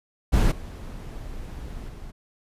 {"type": "noise with level steps", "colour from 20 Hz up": "brown", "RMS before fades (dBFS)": [-18, -36, -39], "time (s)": [0.32, 2.12], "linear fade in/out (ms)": 20, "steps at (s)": [0.51, 1.88], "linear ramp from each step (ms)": 10, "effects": ["resampled to 32000 Hz"]}